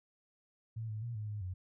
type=tone with pitch steps; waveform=sine; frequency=112.4 / 107.6 / 118.1 / 106.4 / 104.7 / 91.8 Hz; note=A2 / A2 / A#2 / G#2 / G#2 / F#2; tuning=+37 / -38 / +23 / +42 / +15 / -13 cents; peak=-37 dBFS; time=0.76-1.54 s; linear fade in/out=10 ms; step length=130 ms; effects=none